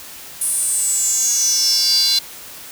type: tone with high-pass filter sweep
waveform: square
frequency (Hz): 314.4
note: D#4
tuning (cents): +18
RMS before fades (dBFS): -17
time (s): 0.41-2.19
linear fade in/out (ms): 5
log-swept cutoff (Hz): 10000 to 4200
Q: 9.4
effects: white hiss -36 dBFS RMS until 2.71 s